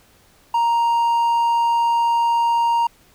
triangle tone, 934 Hz, A#5, 3 cents sharp, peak -13 dBFS, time 0.54-2.87 s, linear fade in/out 5 ms, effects pink hiss -54 dBFS RMS until 3.14 s

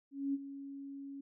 sine tone with ADSR envelope, 277.2 Hz, C#4, in tune, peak -30 dBFS, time 0.11-1.21 s, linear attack 230 ms, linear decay 33 ms, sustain -13 dB, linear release 7 ms, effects none

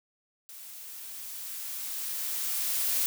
blue noise with level ramp, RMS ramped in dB -46 to -27 dBFS, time 0.49-3.06 s, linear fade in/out 0 ms, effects none

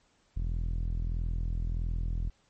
sawtooth tone with low-pass filter, 41.55 Hz, E1, 15 cents sharp, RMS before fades -31 dBFS, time 0.36-2.3 s, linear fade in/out 10 ms, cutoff 140 Hz, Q 0.62, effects pink hiss -68 dBFS RMS until 2.49 s + MP3 32 kbps

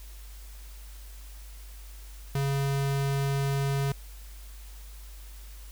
square tone, 138.59 Hz, C#3, in tune, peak -26 dBFS, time 2.35-3.92 s, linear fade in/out 2 ms, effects added 50 Hz sine -42 dBFS peak until 5.71 s + white hiss -53 dBFS RMS until 5.71 s

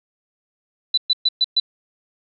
sine tone bursts, 3983 Hz, B7, 14 cents sharp, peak -13 dBFS, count 5, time 0.94-1.6 s, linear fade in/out 5 ms, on 36 ms, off 120 ms, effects none

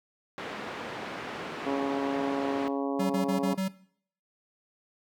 pink band-pass noise, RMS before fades -38 dBFS, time 0.38-2.68 s, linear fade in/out 0 ms, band 250 to 2500 Hz, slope 12 dB/octave
harmonic tone, 138.59 Hz, C#3, in tune, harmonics 2 / 3 / 4 / 5 / 6 / 7 / 8, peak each -30 / -34 / -36 / -38 / -40 / -41 / -42 dBFS, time 1.66-3.55 s, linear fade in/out 10 ms
square tone bursts, 190.3 Hz, F#3, 49 cents sharp, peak -28 dBFS, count 5, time 2.99-3.684 s, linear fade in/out 10 ms, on 110 ms, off 36 ms
effects noise-tail reverb RT60 0.6 s tail -19 dB re dry

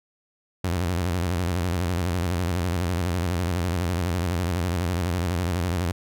sawtooth tone with vibrato, 88 Hz, F2, 14 cents sharp, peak -19 dBFS, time 0.64-5.92 s, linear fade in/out 5 ms, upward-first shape square, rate 12 Hz, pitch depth 97 cents each way, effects none

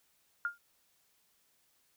sine tone with exponential decay, 1410 Hz, F6, 16 cents sharp, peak -27 dBFS, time 0.45-0.58 s, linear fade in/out 1 ms, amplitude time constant 28 ms, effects white hiss -72 dBFS RMS until 1.96 s

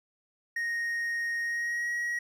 triangle tone with pitch glide, 1864.7 to 1903.9 Hz, A#6 to A#6, 0 to +36 cents, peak -27 dBFS, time 0.56-2.19 s, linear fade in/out 5 ms, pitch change +36 cents, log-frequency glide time 1.42-1.9 s, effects none

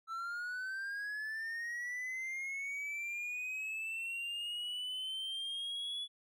triangle linear sweep, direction up, 1318.5 to 3421 Hz, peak -36 dBFS, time 0.07-6.08 s, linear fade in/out 50 ms, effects none

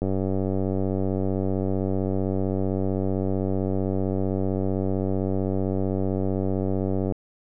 click train, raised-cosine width 2 ms, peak -13 dBFS, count 680, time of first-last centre 0.02-7.123 s, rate 95.6 Hz, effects none

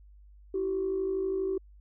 sine tone pair together, 329.6 / 382 Hz, E4 / G4, 0 / -45 cents, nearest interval minor third, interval 255 cents, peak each -35 / -27 dBFS, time 0.54-1.58 s, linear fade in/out 5 ms, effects tanh soft clip ceiling -22 dBFS + added 50 Hz sine -51 dBFS peak until 1.8 s

